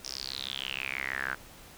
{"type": "tone with band-pass filter sweep", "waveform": "sawtooth", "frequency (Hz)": 66.3, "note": "C2", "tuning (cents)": 23, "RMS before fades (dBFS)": -36, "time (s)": [0.04, 1.35], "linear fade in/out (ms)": 10, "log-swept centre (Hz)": [5600, 1500], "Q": 8.1, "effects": ["pink hiss -51 dBFS RMS until 1.77 s"]}